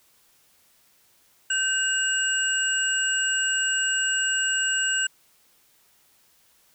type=tone cluster; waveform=sine; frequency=1541 / 2837 / 7760 Hz; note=G6 / F7 / B8; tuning=-30 / +27 / -31 cents; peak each=-25 / -27 / -26 dBFS; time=1.5-5.07 s; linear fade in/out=5 ms; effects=white hiss -61 dBFS RMS until 6.74 s